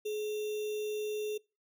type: tone with sample-and-hold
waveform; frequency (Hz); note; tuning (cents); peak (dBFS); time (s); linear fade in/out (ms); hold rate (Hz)
sine; 424.1; G#4; +36; -32; 0.05-1.38; 10; 3150
effects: noise-tail reverb RT60 0.3 s tail -25 dB re dry